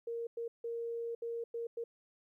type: tone bursts at uneven times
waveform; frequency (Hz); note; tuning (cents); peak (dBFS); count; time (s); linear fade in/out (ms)
sine; 465.6; A#4; -2; -36; 6; 0.07-0.27 / 0.37-0.48 / 0.64-1.15 / 1.22-1.44 / 1.54-1.67 / 1.77-1.84; 5
effects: 13-bit